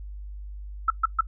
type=tone bursts; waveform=sine; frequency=1318.5 Hz; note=E6; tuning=in tune; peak=-16 dBFS; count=3; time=0.88-1.209 s; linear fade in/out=5 ms; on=23 ms; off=130 ms; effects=noise-tail reverb RT60 0.1 s tail -18 dB re dry + added 50 Hz sine -35 dBFS peak until 1.27 s